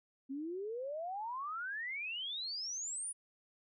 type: exponential sweep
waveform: sine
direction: up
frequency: 261.6 to 9940 Hz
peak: -38 dBFS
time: 0.29-3.13 s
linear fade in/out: 20 ms
effects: none